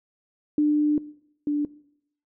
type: tone pair in turn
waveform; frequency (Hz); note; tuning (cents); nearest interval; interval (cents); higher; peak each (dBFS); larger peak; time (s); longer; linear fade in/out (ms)
sine; 298.4 / 293.4; D4 / D4; +28 / -2; unison; 30; first; -17 / -21; first; 0.58-0.98 / 1.47-1.65; first; 2
effects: noise-tail reverb RT60 0.7 s tail -20 dB re dry